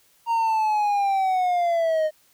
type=linear sweep; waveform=triangle; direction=down; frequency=932.3 to 613 Hz; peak=-17 dBFS; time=0.26-2.11 s; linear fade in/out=50 ms; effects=white hiss -60 dBFS RMS until 2.33 s

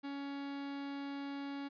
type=tone; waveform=45% pulse; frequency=280 Hz; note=C#4; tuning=18 cents sharp; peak=-40 dBFS; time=0.03-1.69 s; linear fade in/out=20 ms; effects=resampled to 11025 Hz

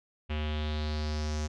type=tone with low-pass filter sweep; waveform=square; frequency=76 Hz; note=D#2; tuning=40 cents flat; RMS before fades=-32 dBFS; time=0.29-1.48 s; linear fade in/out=20 ms; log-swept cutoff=2800 to 6400 Hz; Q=3.6; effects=none

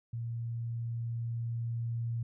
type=tone with level ramp; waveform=sine; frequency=116.6 Hz; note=A#2; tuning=1 cent sharp; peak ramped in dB=-34 to -31 dBFS; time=0.13-2.23 s; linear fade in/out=5 ms; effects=none

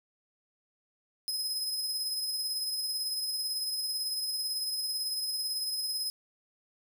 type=tone with tremolo; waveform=sawtooth; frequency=5090 Hz; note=D#8; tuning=39 cents sharp; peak=-27 dBFS; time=1.28-6.1 s; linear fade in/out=0 ms; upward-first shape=sine; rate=18 Hz; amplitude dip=35%; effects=none

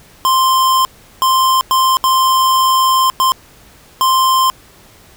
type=tone bursts at uneven times; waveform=square; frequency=1046.5 Hz; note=C6; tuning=in tune; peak=-10 dBFS; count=6; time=0.25-0.85 / 1.22-1.61 / 1.71-1.97 / 2.04-3.1 / 3.2-3.32 / 4.01-4.5 s; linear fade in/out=0 ms; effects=pink hiss -44 dBFS RMS until 5.16 s

